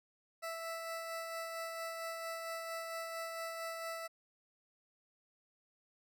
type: tone with tremolo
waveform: 20% pulse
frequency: 659.3 Hz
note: E5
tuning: in tune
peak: -34 dBFS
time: 0.42-4.08 s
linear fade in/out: 20 ms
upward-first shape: sine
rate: 4.4 Hz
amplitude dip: 30%
effects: none